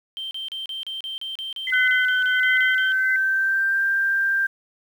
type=tone bursts; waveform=sine; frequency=3136 Hz; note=G7; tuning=in tune; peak=-28 dBFS; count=16; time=0.17-2.92 s; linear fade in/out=0 ms; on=140 ms; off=34 ms
type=tone with tremolo; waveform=sine; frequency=2040 Hz; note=C7; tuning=44 cents flat; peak=-19 dBFS; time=1.67-3.16 s; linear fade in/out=2 ms; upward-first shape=sine; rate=1.4 Hz; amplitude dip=95%
type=tone with pitch glide; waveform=sine; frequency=1506 to 1583.6 Hz; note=F#6 to G6; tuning=+30 to +17 cents; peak=-18 dBFS; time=1.72-4.47 s; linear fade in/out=10 ms; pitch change=+87 cents; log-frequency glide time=2.35-3.82 s
effects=8-bit